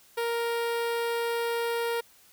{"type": "tone with notch filter", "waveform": "sawtooth", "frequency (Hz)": 467.3, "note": "A#4", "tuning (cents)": 4, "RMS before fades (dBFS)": -29, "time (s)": [0.17, 2.01], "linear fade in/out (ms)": 10, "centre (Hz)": 6600, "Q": 1.3, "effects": ["white hiss -58 dBFS RMS until 2.32 s"]}